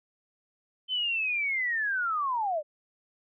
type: linear sweep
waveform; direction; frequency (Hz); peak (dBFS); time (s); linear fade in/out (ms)
sine; down; 3084 to 568; -26; 0.88-2.63; 50
effects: none